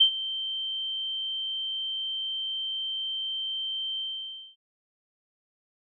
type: tone with ADSR envelope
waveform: sine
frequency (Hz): 3124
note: G7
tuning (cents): -7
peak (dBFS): -13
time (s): 0-4.56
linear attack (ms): 11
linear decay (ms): 88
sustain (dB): -16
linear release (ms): 580
effects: none